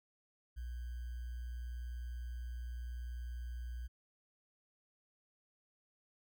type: tone with sample-and-hold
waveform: sine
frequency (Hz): 60.4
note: B1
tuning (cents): -38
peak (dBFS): -40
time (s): 0.56-3.88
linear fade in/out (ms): 20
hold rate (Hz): 1575
effects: none